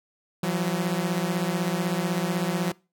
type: beating tone pair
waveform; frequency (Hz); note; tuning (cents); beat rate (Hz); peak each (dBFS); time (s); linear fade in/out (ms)
sawtooth; 170 / 186; F3 / F#3; -46 / +9; 16; -23; 0.43-2.72; 5
effects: noise-tail reverb RT60 0.3 s tail -23 dB re dry